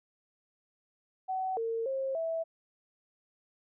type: tone with pitch steps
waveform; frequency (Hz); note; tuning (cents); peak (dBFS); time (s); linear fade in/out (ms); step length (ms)
sine; 754 / 455.4 / 535 / 655; F#5 / A#4 / C5 / E5; +32 / -40 / +38 / -11; -30; 1.28-2.44; 20; 290
effects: none